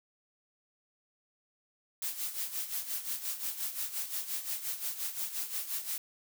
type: noise with tremolo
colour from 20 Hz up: blue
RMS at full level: -34 dBFS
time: 2.02-5.98 s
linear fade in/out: 2 ms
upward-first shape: sine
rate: 5.7 Hz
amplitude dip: 70%
effects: none